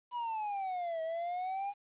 triangle exponential two-way sweep, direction down then up, 987.8 to 640 to 819 Hz, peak -32 dBFS, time 0.11-1.74 s, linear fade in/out 50 ms, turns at 1.02 s, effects resampled to 8000 Hz + 11-bit

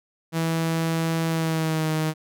sawtooth tone with pitch glide, 163.6 to 156.84 Hz, E3 to D#3, -13 to +14 cents, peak -18 dBFS, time 0.32-2.14 s, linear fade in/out 50 ms, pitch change -73 cents, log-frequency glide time 1.29-1.9 s, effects none

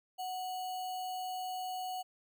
sine tone with sample-and-hold, 740 Hz, F#5, in tune, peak -36 dBFS, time 0.18-2.03 s, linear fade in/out 20 ms, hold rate 3675 Hz, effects none

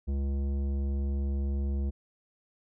sine tone with tanh clipping, 69.3 Hz, C#2, in tune, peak -29 dBFS, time 0.07-1.91 s, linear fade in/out 20 ms, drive 13 dB, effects none

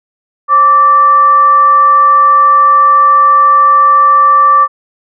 sine tone with frequency modulation, 1165 Hz, D6, 14 cents flat, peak -3 dBFS, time 0.48-4.68 s, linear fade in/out 50 ms, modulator 628 Hz, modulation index 0.2, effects none

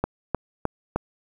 click train, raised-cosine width 1 ms, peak -8 dBFS, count 4, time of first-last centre 0.04-0.96 s, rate 3.26 Hz, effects 8-bit

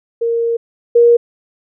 sine tone pair in turn, 464.5 / 472.6 Hz, A#4 / A#4, -6 / +24 cents, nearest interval unison, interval 30 cents, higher second, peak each -13 / -5 dBFS, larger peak second, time 0.21-0.57 / 0.95-1.17 s, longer first, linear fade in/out 10 ms, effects none

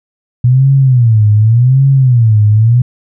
sine tone with vibrato, 120 Hz, B2, 49 cents flat, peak -4 dBFS, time 0.44-2.82 s, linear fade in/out 5 ms, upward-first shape sine, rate 0.87 Hz, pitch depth 230 cents each way, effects none

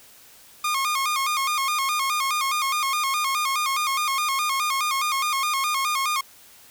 sawtooth tone with vibrato, 1148 Hz, D6, 40 cents flat, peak -18 dBFS, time 0.64-6.21 s, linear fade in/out 5 ms, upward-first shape square, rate 4.8 Hz, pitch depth 100 cents each way, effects white hiss -50 dBFS RMS until 6.7 s

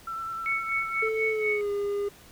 sine tone with vibrato, 1337 Hz, E6, 24 cents sharp, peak -31 dBFS, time 0.07-1.09 s, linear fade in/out 5 ms, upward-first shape sine, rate 9.7 Hz, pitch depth 15 cents each way
sine tone with tremolo, 2217 Hz, C#7, in tune, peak -24 dBFS, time 0.46-1.61 s, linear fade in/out 0 ms, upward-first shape sine, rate 4.1 Hz, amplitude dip 80%
triangle tone with pitch glide, 440 to 405.8 Hz, A4 to G#4, 0 to -40 cents, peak -24 dBFS, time 1.02-2.09 s, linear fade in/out 10 ms, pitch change -140 cents, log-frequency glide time 1.28-1.71 s
effects pink hiss -52 dBFS RMS until 2.31 s

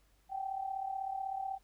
sine tone with amplitude modulation, 774 Hz, G5, 22 cents flat, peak -32 dBFS, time 0.29-1.59 s, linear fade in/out 50 ms, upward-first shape sine, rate 36.1 Hz, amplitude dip 70%, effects added 50 Hz sine -67 dBFS peak until 1.63 s + pink hiss -72 dBFS RMS until 1.63 s

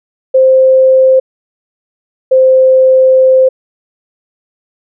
sine tone pair in turn, 523.3 / 521.1 Hz, C5 / C5, 0 / -7 cents, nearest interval unison, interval 7 cents, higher first, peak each -3 dBFS, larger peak neither, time 0.34-1.2 / 2.31-3.49 s, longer second, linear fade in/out 10 ms, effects none

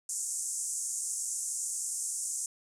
white band-pass noise, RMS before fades -35 dBFS, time 0.09-2.46 s, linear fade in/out 2 ms, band 6400 to 9400 Hz, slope 48 dB/octave, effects none

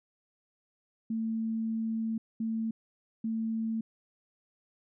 sine tone bursts at uneven times, 223.8 Hz, A3, 30 cents sharp, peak -29 dBFS, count 3, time 1.1-2.18 / 2.4-2.71 / 3.24-3.81 s, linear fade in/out 5 ms, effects none

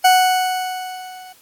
40% pulse tone with level ramp, 740 Hz, F#5, in tune, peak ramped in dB -7 to -36 dBFS, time 0.04-1.33 s, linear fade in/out 10 ms, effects white hiss -51 dBFS RMS until 1.41 s + AAC 64 kbps

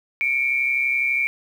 sine tone pair together, 2217 / 2349 Hz, C#7 / D7, 0 / 0 cents, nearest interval minor second, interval 100 cents, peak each -23 / -20 dBFS, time 0.21-1.27 s, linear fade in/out 0 ms, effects 8-bit

